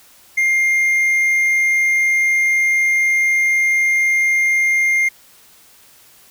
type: tone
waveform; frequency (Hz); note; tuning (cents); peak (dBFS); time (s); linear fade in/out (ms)
triangle; 2114; C7; +17; -11; 0.37-5.09; 10
effects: white hiss -48 dBFS RMS until 6.3 s